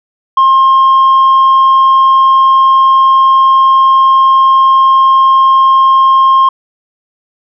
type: tone with tanh clipping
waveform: sine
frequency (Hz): 1065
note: C6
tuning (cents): +30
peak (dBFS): -4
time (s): 0.37-6.49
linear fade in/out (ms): 5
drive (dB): 1
effects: none